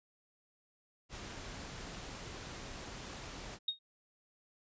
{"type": "noise", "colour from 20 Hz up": "pink", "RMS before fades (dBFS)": -46, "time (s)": [1.09, 3.59], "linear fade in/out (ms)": 50}
{"type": "tone with exponential decay", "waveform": "sine", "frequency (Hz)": 3729, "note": "A#7", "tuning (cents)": 0, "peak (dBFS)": -28, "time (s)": [3.68, 3.79], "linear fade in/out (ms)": 5, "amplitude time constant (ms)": 23}
{"effects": ["resampled to 16000 Hz"]}